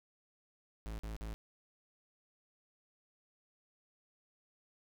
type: tone bursts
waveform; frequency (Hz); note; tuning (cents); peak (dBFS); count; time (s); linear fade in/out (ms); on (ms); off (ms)
45% pulse; 53.9; A1; -35; -40; 3; 0.86-1.34; 0; 130; 45
effects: none